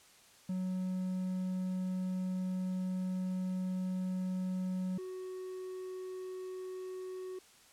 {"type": "tone pair in turn", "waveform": "triangle", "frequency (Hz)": [185, 371.3], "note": ["F#3", "F#4"], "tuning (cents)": [0, 6], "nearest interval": "octave", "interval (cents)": 1206, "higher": "second", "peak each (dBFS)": [-31, -38], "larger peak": "first", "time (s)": [[0.49, 4.98], [4.98, 7.39]], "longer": "first", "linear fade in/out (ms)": 5, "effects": ["white hiss -61 dBFS RMS until 7.72 s", "low-pass 10000 Hz 12 dB/octave"]}